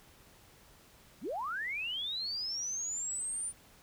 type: linear sweep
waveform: sine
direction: up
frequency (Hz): 148.1 to 9400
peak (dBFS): -34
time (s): 1.21-3.53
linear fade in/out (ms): 50
effects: pink hiss -60 dBFS RMS until 3.82 s